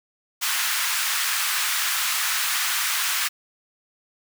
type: high-pass noise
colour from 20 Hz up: pink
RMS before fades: -24 dBFS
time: 0.41-3.29 s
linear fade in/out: 20 ms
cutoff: 1200 Hz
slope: 24 dB/octave
effects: none